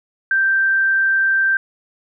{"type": "tone", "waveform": "sine", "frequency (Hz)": 1568, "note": "G6", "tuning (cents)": 0, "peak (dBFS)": -13, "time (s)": [0.31, 1.57], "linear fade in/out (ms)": 2, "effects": []}